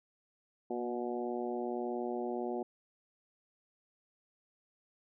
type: harmonic tone with a mistuned harmonic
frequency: 121.4 Hz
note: B2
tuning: 29 cents flat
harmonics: 2 / 3 / 4 / 5 / 6 / 7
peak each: -40 / -37 / -43 / -44 / -42 / -48 dBFS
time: 0.7-2.63 s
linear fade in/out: 5 ms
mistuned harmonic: 2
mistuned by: -21 cents
effects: none